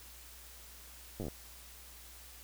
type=slowing click train; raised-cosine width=2 ms; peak=-27 dBFS; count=8; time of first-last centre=1.2-1.283 s; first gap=9 ms; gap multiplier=1.09; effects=added 60 Hz sine -56 dBFS peak until 2.43 s + white hiss -54 dBFS RMS until 2.43 s